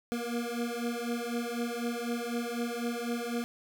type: beating tone pair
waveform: 25% pulse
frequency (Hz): 235 / 239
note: A#3 / A#3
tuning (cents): +14 / +43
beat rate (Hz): 4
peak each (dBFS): -31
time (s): 0.12-3.44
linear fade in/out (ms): 0
effects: none